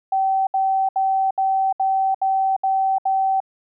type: tone bursts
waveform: sine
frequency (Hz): 770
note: G5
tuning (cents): -31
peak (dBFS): -16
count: 8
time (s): 0.12-3.403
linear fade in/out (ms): 5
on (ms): 350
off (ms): 69
effects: none